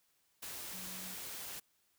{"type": "tone in noise", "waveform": "sine", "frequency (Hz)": 185, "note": "F#3", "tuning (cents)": 0, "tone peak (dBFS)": -52, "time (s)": [0.73, 1.15], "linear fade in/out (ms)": 10, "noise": "white", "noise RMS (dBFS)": -45, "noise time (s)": [0.42, 1.6], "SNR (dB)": -10, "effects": ["white hiss -75 dBFS RMS until 1.98 s"]}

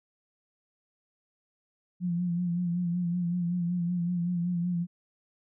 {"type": "tone with vibrato", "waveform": "sine", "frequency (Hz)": 174.9, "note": "F3", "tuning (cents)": 3, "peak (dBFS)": -26, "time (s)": [2, 4.87], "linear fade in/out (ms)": 50, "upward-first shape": "sine", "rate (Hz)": 5.3, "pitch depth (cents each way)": 46, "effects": []}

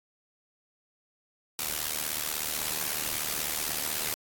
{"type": "noise with amplitude modulation", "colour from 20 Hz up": "white", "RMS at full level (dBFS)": -28, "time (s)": [1.59, 4.14], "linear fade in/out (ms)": 0, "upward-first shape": "sine", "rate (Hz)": 76.2, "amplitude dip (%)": 80, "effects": ["AAC 64 kbps"]}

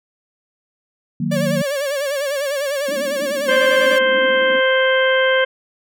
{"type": "chord", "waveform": "sine", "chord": "D# minor", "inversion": "none", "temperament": "equal", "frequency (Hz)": [155.56, 185, 233.1], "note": ["D#3", "F#3", "A#3"], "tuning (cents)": [0, 0, 0], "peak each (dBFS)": -22, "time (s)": [1.2, 1.62], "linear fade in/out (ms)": 5}
{"type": "tone with vibrato", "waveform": "45% pulse", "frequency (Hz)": 563, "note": "C#5", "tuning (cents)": 27, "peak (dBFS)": -19, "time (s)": [1.31, 3.99], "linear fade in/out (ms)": 10, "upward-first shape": "sine", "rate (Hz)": 10, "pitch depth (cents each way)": 85}
{"type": "band-pass noise", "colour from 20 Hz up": "pink", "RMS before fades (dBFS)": -32, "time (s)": [2.88, 4.6], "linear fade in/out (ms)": 5, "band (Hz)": [220, 300], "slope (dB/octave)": 48}
{"type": "harmonic tone", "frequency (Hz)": 523.3, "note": "C5", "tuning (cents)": 0, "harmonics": [1, 2, 3, 4, 5, 6], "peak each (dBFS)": [-15, -24, -18, -23, -33, -24], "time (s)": [3.48, 5.45], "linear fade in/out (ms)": 10}
{"effects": []}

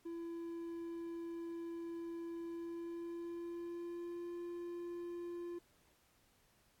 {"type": "tone with pitch glide", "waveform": "triangle", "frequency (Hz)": [336.5, 346.6], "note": ["E4", "F4"], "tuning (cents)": [36, -13], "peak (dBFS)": -40, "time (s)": [0.05, 5.59], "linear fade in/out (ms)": 10, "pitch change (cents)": 51, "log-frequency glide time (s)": [2.42, 4.3], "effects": ["pink hiss -72 dBFS RMS until 6.8 s", "AAC 64 kbps"]}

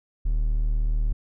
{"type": "tone", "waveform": "triangle", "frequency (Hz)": 38.22, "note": "D#1", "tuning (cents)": -30, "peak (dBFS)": -18, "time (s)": [0.25, 1.13], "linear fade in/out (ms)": 10, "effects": []}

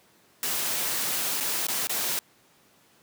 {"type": "noise with dropouts", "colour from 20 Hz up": "white", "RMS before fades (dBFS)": -28, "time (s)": [0.43, 2.19], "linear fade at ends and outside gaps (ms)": 1, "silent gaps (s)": [[1.402, 1.407], [1.669, 1.684], [1.871, 1.895]], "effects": ["pink hiss -60 dBFS RMS until 3.02 s", "high-pass 150 Hz 12 dB/octave"]}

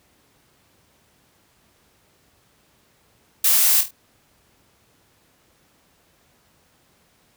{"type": "noise with echo", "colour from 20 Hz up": "blue", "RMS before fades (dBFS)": -17, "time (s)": [3.44, 3.81], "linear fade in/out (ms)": 5, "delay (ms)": 25, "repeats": 4, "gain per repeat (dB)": -7, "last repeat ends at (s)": 3.91, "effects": ["pink hiss -60 dBFS RMS until 7.36 s", "high-pass 60 Hz 12 dB/octave"]}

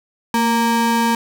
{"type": "ring-modulated tone", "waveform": "square", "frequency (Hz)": 349.2, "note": "F4", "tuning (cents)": 0, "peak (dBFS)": -12, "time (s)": [0.34, 1.15], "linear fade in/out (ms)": 2, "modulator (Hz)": 578, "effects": []}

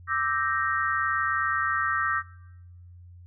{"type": "chord", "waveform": "sine", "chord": "E half-diminished seventh", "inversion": "third", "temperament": "equal with one note detuned", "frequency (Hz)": [1174.7, 1313.9, 1568, 1864.7], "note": ["D6", "E6", "G6", "Bb6"], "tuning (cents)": [0, -6, 0, 0], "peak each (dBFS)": [-29, -28, -30, -29], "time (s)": [0.07, 2.23], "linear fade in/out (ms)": 50, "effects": ["noise-tail reverb RT60 1.0 s tail -22 dB re dry", "added 88 Hz sine -45 dBFS peak until 3.26 s"]}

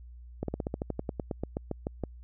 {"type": "slowing click train", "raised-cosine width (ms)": 2, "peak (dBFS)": -18, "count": 17, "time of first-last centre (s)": [0.43, 2.037], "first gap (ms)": 53, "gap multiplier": 1.08, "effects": ["added 60 Hz sine -45 dBFS peak until 2.23 s"]}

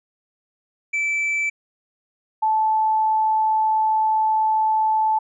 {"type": "tone pair in turn", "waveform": ["triangle", "sine"], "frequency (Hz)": [2320, 872.3], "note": ["D7", "A5"], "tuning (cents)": [-22, -15], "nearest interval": "octave + perfect fourth", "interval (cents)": 1693, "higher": "first", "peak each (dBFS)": [-18, -16], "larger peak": "second", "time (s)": [[0.93, 1.5], [2.42, 5.19]], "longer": "second", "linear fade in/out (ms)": 10, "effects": ["resampled to 22050 Hz"]}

